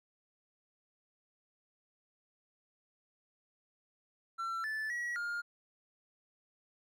triangle tone with pitch steps, 1349 / 1749 / 1920 / 1413 Hz, E6 / A6 / B6 / F6, +40 / -11 / -49 / +20 cents, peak -33 dBFS, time 4.38-5.42 s, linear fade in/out 20 ms, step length 260 ms, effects none

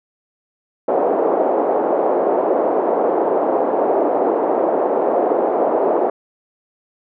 white band-pass noise, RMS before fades -17 dBFS, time 0.88-6.1 s, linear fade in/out 5 ms, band 330 to 710 Hz, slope 24 dB/octave, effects none

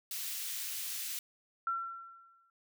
white high-pass noise, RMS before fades -39 dBFS, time 0.11-1.19 s, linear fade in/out 2 ms, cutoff 2300 Hz, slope 12 dB/octave
sine tone with exponential decay, 1356 Hz, E6, 49 cents sharp, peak -29 dBFS, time 1.67-2.5 s, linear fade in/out 2 ms, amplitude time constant 180 ms
effects none

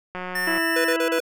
click train, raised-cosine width 0.5 ms, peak -17 dBFS, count 79, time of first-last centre 0.15-0.579 s, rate 182 Hz
square tone, 1800 Hz, A6, 39 cents sharp, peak -24 dBFS, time 0.35-0.93 s, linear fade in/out 5 ms
harmonic tone, 329.6 Hz, E4, in tune, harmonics 1 / 2 / 3 / 4 / 5 / 6 / 8 / 9, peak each -26 / -31 / -33 / -33 / -32 / -36 / -35 / -38 dBFS, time 0.47-1.19 s, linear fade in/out 5 ms
square tone bursts, 492.1 Hz, B4, 6 cents flat, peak -22 dBFS, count 4, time 0.76-1.203 s, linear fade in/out 5 ms, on 86 ms, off 33 ms
effects none

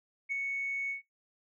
sine tone with ADSR envelope, 2217 Hz, C#7, in tune, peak -27 dBFS, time 0.29-1.02 s, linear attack 33 ms, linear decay 4 ms, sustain -4 dB, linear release 120 ms, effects noise-tail reverb RT60 0.2 s tail -26 dB re dry + tanh soft clip ceiling -26 dBFS

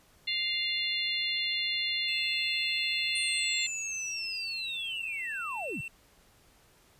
harmonic tone, 698.5 Hz, F5, in tune, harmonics 3 / 4 / 5 / 6, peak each -34 / -34 / -34 / -34 dBFS, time 0.27-3.67 s, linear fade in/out 10 ms
triangle tone with pitch glide, 2637 to 2697 Hz, E7 to E7, 0 to +39 cents, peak -35 dBFS, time 2.08-5.88 s, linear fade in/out 2 ms, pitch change +39 cents, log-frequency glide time 4.03-4.27 s
sine linear sweep, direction down, 8900 to 98 Hz, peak -35 dBFS, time 3.15-5.81 s, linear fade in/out 5 ms
effects pink hiss -62 dBFS RMS until 6.99 s + resampled to 32000 Hz

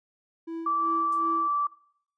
triangle tone with tremolo, 329.8 Hz, E4, 1 cent sharp, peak -29 dBFS, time 0.47-1.48 s, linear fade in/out 10 ms, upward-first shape sine, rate 2.7 Hz, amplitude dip 80%
sine tone, 1162 Hz, D6, 19 cents flat, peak -23 dBFS, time 0.66-1.67 s, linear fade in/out 5 ms
violet noise with exponential decay, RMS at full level -42 dBFS, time 1.12-1.26 s, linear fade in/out 5 ms, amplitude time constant 30 ms
effects noise-tail reverb RT60 0.6 s tail -19 dB re dry + resampled to 22050 Hz

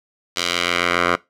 10% pulse tone with band-pass filter sweep, 87.31 Hz, F2, in tune, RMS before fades -20 dBFS, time 0.36-1.16 s, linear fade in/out 10 ms, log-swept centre 4200 to 1300 Hz, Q 1.2, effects noise-tail reverb RT60 0.2 s tail -20 dB re dry

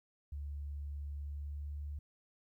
sine tone with pitch glide, 72 to 72.96 Hz, D2 to D2, -34 to -11 cents, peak -39 dBFS, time 0.32-1.99 s, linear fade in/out 5 ms, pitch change +23 cents, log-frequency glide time 1.22-1.78 s, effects 13-bit

